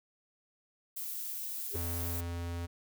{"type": "noise", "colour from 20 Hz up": "violet", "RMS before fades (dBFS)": -39, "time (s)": [0.96, 2.21], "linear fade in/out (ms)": 10}
{"type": "tone with exponential growth", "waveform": "sine", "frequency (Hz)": 403.2, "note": "G4", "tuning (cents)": 49, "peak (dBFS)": -33, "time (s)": [1.68, 1.76], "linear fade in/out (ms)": 2, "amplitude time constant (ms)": 16}
{"type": "tone", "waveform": "square", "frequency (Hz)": 85.7, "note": "F2", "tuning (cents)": -32, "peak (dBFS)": -36, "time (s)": [1.74, 2.67], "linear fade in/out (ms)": 20}
{"effects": []}